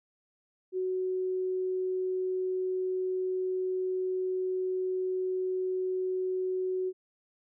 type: tone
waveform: sine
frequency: 371.4 Hz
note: F#4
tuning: 7 cents sharp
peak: -28 dBFS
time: 0.72-6.93 s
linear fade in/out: 50 ms
effects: none